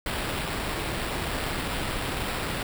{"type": "noise with sample-and-hold", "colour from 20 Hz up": "pink", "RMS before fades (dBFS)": -30, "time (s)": [0.06, 2.63], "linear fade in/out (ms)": 2, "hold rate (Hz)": 6300, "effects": []}